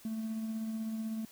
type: tone with tremolo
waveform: triangle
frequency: 221.2 Hz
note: A3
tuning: 9 cents sharp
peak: -30 dBFS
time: 0.05-1.25 s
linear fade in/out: 2 ms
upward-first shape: sine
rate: 16 Hz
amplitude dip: 35%
effects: tanh soft clip ceiling -28 dBFS + white hiss -57 dBFS RMS until 1.31 s